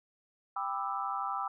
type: chord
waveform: sine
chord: E minor seventh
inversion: first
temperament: just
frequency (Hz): 791.1 / 988.9 / 1186.7 / 1318.5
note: G5 / B5 / D6 / E6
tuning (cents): +16 / +2 / +18 / 0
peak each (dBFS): -37 / -39 / -37 / -37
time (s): 0.56-1.48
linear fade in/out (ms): 5
effects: none